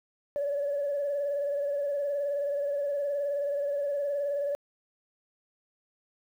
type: tone with vibrato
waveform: sine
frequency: 570 Hz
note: C#5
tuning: 48 cents sharp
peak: -26 dBFS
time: 0.36-4.55 s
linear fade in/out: 0 ms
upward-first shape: sine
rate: 19 Hz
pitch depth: 41 cents each way
effects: tanh soft clip ceiling -23 dBFS + 10-bit